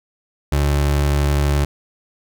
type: tone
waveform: 30% pulse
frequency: 71.9 Hz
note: D2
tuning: 36 cents flat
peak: -12 dBFS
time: 0.52-1.65 s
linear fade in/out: 5 ms
effects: none